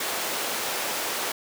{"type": "high-pass noise", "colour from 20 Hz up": "pink", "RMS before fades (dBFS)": -29, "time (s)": [0, 1.32], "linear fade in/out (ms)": 5, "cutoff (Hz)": 450, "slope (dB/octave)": 12, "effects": []}